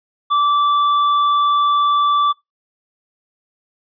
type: tone with tanh clipping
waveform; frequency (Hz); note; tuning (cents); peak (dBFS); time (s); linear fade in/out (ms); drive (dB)
triangle; 1163; D6; -17; -14; 0.3-2.33; 20; 13
effects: noise-tail reverb RT60 0.2 s tail -25 dB re dry + resampled to 11025 Hz